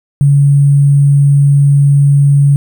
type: tone with sample-and-hold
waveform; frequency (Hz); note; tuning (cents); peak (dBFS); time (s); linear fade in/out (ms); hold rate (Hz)
sine; 141.5; C#3; +36; -4; 0.21-2.56; 0; 8820
effects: none